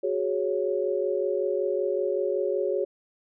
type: chord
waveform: sine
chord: F# suspended second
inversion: none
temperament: equal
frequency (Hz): 370 / 415.3 / 554.4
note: F#4 / G#4 / C#5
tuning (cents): 0 / 0 / 0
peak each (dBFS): -28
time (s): 0.03-2.85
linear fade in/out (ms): 10
effects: none